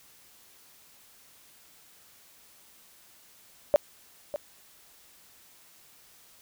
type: tone with echo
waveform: sine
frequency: 587.3 Hz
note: D5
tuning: in tune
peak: -15 dBFS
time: 3.74-3.76 s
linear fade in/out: 0 ms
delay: 600 ms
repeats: 1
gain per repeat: -13 dB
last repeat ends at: 4.36 s
effects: white hiss -57 dBFS RMS until 6.41 s